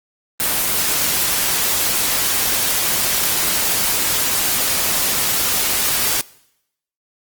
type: noise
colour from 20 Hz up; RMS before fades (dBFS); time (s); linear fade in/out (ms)
white; -18; 0.4-6.21; 0
effects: noise-tail reverb RT60 0.8 s tail -22 dB re dry + Opus 24 kbps